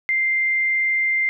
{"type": "tone", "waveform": "sine", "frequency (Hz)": 2093, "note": "C7", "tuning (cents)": 0, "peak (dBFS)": -17, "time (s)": [0.09, 1.29], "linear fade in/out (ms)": 0, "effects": []}